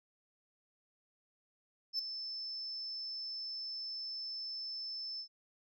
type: tone with ADSR envelope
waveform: sine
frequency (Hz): 5274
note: E8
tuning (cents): 0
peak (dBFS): -28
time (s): 1.93-5.28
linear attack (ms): 61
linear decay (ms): 3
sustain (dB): -11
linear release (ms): 84
effects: tanh soft clip ceiling -30 dBFS